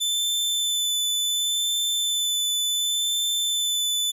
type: tone with vibrato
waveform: sawtooth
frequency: 3521 Hz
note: A7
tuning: in tune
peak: -19 dBFS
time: 0-4.12 s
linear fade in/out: 20 ms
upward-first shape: sine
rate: 0.69 Hz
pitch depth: 12 cents each way
effects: resampled to 32000 Hz + 10-bit